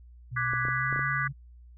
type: tone with pitch glide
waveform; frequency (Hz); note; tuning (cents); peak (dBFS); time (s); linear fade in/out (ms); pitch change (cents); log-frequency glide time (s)
sine; 123.47 to 137.79; B2 to C#3; 0 to -10; -33; 0.31-1.33; 20; +190; 0.56-1.04
type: chord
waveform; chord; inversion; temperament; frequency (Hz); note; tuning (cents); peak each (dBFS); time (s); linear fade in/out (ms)
sine; G# half-diminished seventh; second; equal; 1174.7 / 1480 / 1661.2 / 1975.5; D6 / F#6 / G#6 / B6; 0 / 0 / 0 / 0; -32; 0.36-1.28; 10
type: clicks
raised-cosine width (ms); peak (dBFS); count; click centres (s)
2; -26; 6; 0.535 / 0.652 / 0.685 / 0.927 / 0.961 / 0.993
effects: added 60 Hz sine -48 dBFS peak until 1.77 s